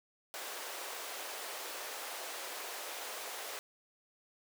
pink high-pass noise, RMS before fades -43 dBFS, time 0.34-3.59 s, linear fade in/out 0 ms, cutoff 450 Hz, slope 24 dB/octave, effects none

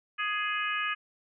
harmonic tone with a mistuned harmonic, 418.3 Hz, G#4, 12 cents sharp, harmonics 3 / 4 / 5 / 6 / 7, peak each -33 / -33 / -38 / -34 / -38 dBFS, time 0.18-0.95 s, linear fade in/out 20 ms, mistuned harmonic 3, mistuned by -19 cents, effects none

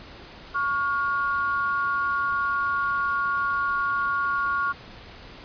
sine tone pair together, 1115 / 1418.2 Hz, C#6 / F6, +10 / +26 cents, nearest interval major third, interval 416 cents, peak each -25 dBFS, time 0.54-4.73 s, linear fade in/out 20 ms, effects pink hiss -44 dBFS RMS until 5.44 s + resampled to 11025 Hz

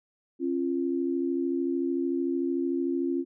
sine tone pair together, 271.2 / 344.6 Hz, C#4 / F4, -38 / -23 cents, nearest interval major third, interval 415 cents, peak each -28 dBFS, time 0.39-3.25 s, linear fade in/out 50 ms, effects none

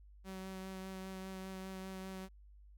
sawtooth tone with vibrato, 189.4 Hz, F#3, 41 cents sharp, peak -40 dBFS, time 0.24-2.29 s, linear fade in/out 50 ms, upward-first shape sine, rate 5 Hz, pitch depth 13 cents each way, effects added 50 Hz sine -56 dBFS peak until 2.77 s

